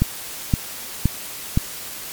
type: click train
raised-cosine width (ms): 5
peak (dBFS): -3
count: 4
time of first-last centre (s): 0.02-1.574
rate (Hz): 1.93
effects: white hiss -33 dBFS RMS until 2.12 s + MP3 96 kbps